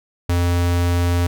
square tone, 87.31 Hz, F2, in tune, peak -16 dBFS, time 0.29-1.27 s, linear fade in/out 5 ms, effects none

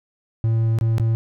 triangle tone with dropouts, 113 Hz, A2, 47 cents sharp, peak -14 dBFS, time 0.44-1.15 s, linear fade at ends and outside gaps 0 ms, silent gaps 0.787-0.811 / 0.982-0.998 s, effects none

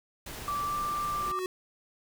pink noise, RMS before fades -41 dBFS, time 0.26-1.32 s, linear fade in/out 5 ms
sine tone with pitch glide, 1166 to 1179.5 Hz, D6 to D6, -13 to +7 cents, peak -29 dBFS, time 0.48-1.39 s, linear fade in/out 0 ms, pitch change +20 cents, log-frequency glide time 0.61-0.79 s
square tone with exponential growth, 370 Hz, F#4, in tune, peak -29 dBFS, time 1-1.46 s, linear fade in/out 1 ms, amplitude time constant 100 ms
effects none

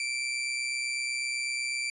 sawtooth tone with amplitude modulation, 2342 Hz, D7, 5 cents flat, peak -24 dBFS, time 0-1.9 s, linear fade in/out 2 ms, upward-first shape sine, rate 128 Hz, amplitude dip 45%, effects resampled to 24000 Hz

